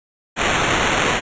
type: noise with sample-and-hold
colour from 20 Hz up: white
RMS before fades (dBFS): -18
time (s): 0.36-1.21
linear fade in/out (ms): 50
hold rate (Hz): 4900
effects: resampled to 16000 Hz